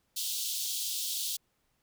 pink high-pass noise, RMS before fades -34 dBFS, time 0.16-1.37 s, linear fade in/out 10 ms, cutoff 3200 Hz, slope 48 dB/octave, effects pink hiss -75 dBFS RMS until 1.82 s

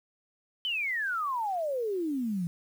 sine exponential sweep, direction down, 3100 to 164.81 Hz, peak -28 dBFS, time 0.65-2.47 s, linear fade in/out 0 ms, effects 9-bit

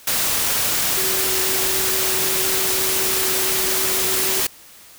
sine tone in noise, 377.9 Hz, F#4, 37 cents sharp, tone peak -28 dBFS, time 0.97-4.41 s, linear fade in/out 5 ms, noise white, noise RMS -20 dBFS, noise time 0.07-4.47 s, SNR -11 dB, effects white hiss -45 dBFS RMS until 4.98 s

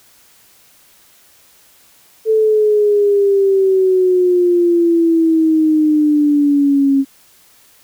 sine exponential sweep, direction down, 442.5 to 271.3 Hz, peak -9 dBFS, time 2.25-7.05 s, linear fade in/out 50 ms, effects white hiss -49 dBFS RMS until 7.83 s

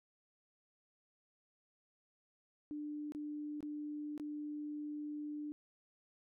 sine tone with dropouts, 297.5 Hz, D4, 22 cents sharp, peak -40 dBFS, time 2.71-5.52 s, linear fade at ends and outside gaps 0 ms, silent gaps 3.121-3.149 / 3.606-3.628 / 4.178-4.198 s, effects none

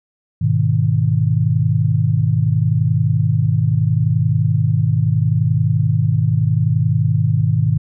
sine chord, G# minor, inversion none, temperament just, 103.83 / 124.59 / 155.74 Hz, G#2 / B2 / D#3, 0 / +16 / +2 cents, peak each -17 dBFS, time 0.41-7.78 s, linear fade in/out 10 ms, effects none

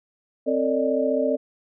sine tone cluster, 263.6 / 449.8 / 575 / 610 Hz, C4 / A4 / D5 / D#5, +13 / +38 / -37 / -34 cents, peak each -25 dBFS, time 0.46-1.37 s, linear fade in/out 20 ms, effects none

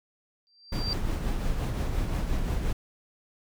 sine tone with exponential growth, 4700 Hz, D8, 1 cent sharp, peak -26 dBFS, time 0.47-0.93 s, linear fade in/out 0 ms, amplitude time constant 99 ms
brown noise with tremolo, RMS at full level -26 dBFS, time 0.72-2.73 s, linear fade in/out 5 ms, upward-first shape triangle, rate 5.7 Hz, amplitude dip 45%
effects none

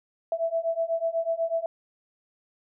sine beating tone pair, 657 / 665.1 Hz, E5 / E5, -6 / +15 cents, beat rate 8.1 Hz, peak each -28 / -27 dBFS, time 0.32-1.66 s, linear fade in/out 2 ms, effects none

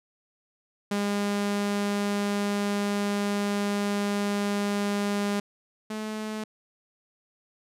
sawtooth tone pair in turn, 203.3 / 215.7 Hz, G#3 / A3, -37 / -34 cents, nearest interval minor second, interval 103 cents, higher second, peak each -21 / -27 dBFS, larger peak first, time 0.91-5.4 / 5.9-6.44 s, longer first, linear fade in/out 5 ms, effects low-pass 11000 Hz 12 dB/octave

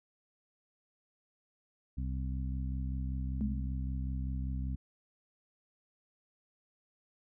harmonic tone, 65.2 Hz, C2, 5 cents flat, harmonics 1 / 2 / 3 / 4, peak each -34 / -40 / -44 / -46 dBFS, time 1.97-4.76 s, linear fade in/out 10 ms
sine tone with exponential decay, 210.7 Hz, G#3, 25 cents sharp, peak -28 dBFS, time 3.41-3.85 s, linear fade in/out 0 ms, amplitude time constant 94 ms
effects none

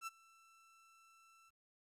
30% pulse tone with ADSR envelope, 1334 Hz, E6, 20 cents sharp, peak -38 dBFS, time 0.01-1.51 s, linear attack 60 ms, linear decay 24 ms, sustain -24 dB, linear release 29 ms, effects resampled to 32000 Hz + 13-bit

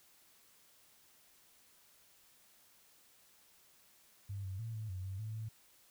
sine tone with pitch steps, 99.7 / 95.1 / 113.5 / 109.1 / 92.4 / 96 / 109.1 / 110.3 Hz, G2 / F#2 / A#2 / A2 / F#2 / G2 / A2 / A2, +30 / +48 / -46 / -14 / -2 / -36 / -14 / +5 cents, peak -39 dBFS, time 4.29-5.49 s, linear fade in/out 10 ms, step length 150 ms, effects white hiss -66 dBFS RMS until 5.9 s

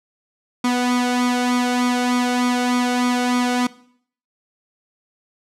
sawtooth tone with flanger, 246.9 Hz, B3, in tune, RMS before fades -19 dBFS, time 0.64-3.67 s, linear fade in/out 5 ms, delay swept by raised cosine 0.87 to 1.39 ms, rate 3.3 Hz, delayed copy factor +0.7, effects noise-tail reverb RT60 0.6 s tail -19 dB re dry + low-pass 9000 Hz 12 dB/octave

